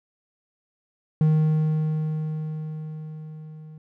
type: tone with level ramp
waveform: triangle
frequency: 155.56 Hz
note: D#3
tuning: in tune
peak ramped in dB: -13 to -38 dBFS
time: 1.21-3.78 s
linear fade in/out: 2 ms
effects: none